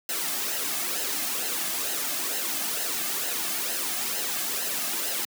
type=noise with flanger; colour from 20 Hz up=white; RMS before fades=-29 dBFS; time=0.09-5.25 s; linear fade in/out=2 ms; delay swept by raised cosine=0.85 to 2.15 ms; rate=2.2 Hz; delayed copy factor=-0.6; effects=high-pass 200 Hz 12 dB/octave